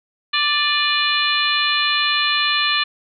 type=harmonic tone with a mistuned harmonic; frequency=587.3 Hz; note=D5; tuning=in tune; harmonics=2 / 3 / 4 / 5 / 6 / 7; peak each=-23 / -23 / -23 / -23 / -23 / -23 dBFS; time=0.33-2.84 s; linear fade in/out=10 ms; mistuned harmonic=4; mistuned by=+49 cents; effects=none